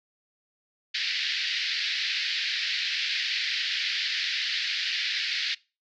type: band-pass noise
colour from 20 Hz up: white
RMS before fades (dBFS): -29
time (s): 0.94-5.55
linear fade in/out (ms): 10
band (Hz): 1700 to 4800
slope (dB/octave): 48
effects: noise-tail reverb RT60 0.3 s tail -23 dB re dry